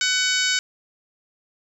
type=harmonic tone; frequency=750 Hz; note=F#5; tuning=23 cents sharp; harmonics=2 / 3 / 4 / 5 / 6 / 7 / 8 / 9 / 10; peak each=-24 / -26 / -27 / -28 / -29 / -29 / -30 / -31 / -31 dBFS; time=0.01-0.59 s; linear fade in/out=2 ms; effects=8-bit